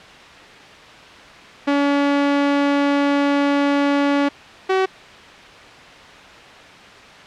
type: tone pair in turn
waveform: sawtooth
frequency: 284 / 379.1 Hz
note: C#4 / F#4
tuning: +42 / +42 cents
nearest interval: perfect fourth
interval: 500 cents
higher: second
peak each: -11 / -11 dBFS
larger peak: neither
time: 1.67-4.29 / 4.69-4.86 s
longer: first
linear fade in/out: 10 ms
effects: white hiss -40 dBFS RMS until 7.26 s + low-pass 3000 Hz 12 dB/octave